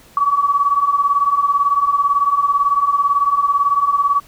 sine beating tone pair, 1124 / 1142 Hz, C#6 / D6, +24 / -49 cents, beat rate 18 Hz, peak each -18 / -14 dBFS, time 0.17-4.2 s, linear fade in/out 2 ms, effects pink hiss -47 dBFS RMS until 4.27 s

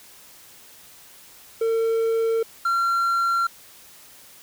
triangle tone pair in turn, 453 / 1370.5 Hz, A#4 / F6, -50 / -33 cents, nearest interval octave + perfect fifth, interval 1917 cents, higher second, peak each -17 dBFS, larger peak neither, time 1.61-2.43 / 2.65-3.47 s, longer neither, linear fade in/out 5 ms, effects white hiss -48 dBFS RMS until 4.42 s

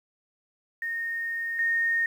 sine tone pair in turn, 1844 / 1844 Hz, A#6 / A#6, -19 / -19 cents, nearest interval unison, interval 0 cents, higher neither, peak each -28 / -22 dBFS, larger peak second, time 0.82-1.59 / 1.59-2.06 s, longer first, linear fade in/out 2 ms, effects 9-bit

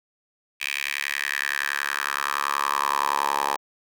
10% pulse tone with high-pass filter sweep, 70.7 Hz, C#2, 35 cents sharp, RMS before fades -26 dBFS, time 0.6-3.57 s, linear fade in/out 20 ms, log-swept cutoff 2400 to 810 Hz, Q 4, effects none

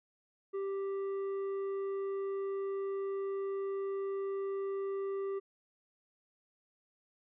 sine tone with tanh clipping, 392 Hz, G4, in tune, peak -35 dBFS, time 0.53-5.4 s, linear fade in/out 20 ms, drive 7 dB, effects none

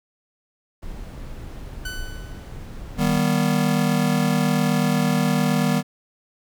brown noise, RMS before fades -34 dBFS, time 0.82-3.2 s, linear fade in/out 10 ms
sawtooth tone with exponential decay, 1500 Hz, F#6, 23 cents sharp, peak -25 dBFS, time 1.85-2.68 s, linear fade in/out 5 ms, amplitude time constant 180 ms
square chord, Eb augmented, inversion none, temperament just, 155.56 / 194.45 / 243.1 Hz, Eb3 / G3 / B3, 0 / -14 / -27 cents, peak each -23 dBFS, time 2.97-5.83 s, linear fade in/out 50 ms
effects none

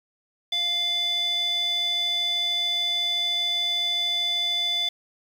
square tone with band-pass filter, 698.5 Hz, F5, in tune, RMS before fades -25 dBFS, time 0.52-4.89 s, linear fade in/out 5 ms, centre 3400 Hz, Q 7.1, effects 8-bit

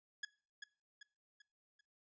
sawtooth tone with echo, 1679 Hz, G#6, 18 cents sharp, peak -35 dBFS, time 0.23-0.25 s, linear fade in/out 5 ms, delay 390 ms, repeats 4, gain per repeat -7 dB, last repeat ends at 1.81 s, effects noise-tail reverb RT60 0.4 s tail -21 dB re dry + resampled to 16000 Hz

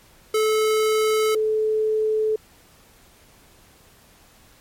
square / sine tone pair in turn, 433.7 / 433.7 Hz, A4 / A4, -25 / -25 cents, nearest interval unison, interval 0 cents, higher neither, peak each -18 dBFS, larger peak neither, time 0.34-1.35 / 1.35-2.36 s, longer neither, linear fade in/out 5 ms, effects pink hiss -53 dBFS RMS until 4.6 s + MP3 64 kbps

